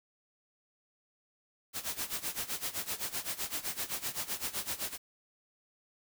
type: noise with tremolo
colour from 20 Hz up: white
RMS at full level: -34 dBFS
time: 1.73-4.98 s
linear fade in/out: 50 ms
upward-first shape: sine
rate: 7.8 Hz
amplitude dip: 85%
effects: none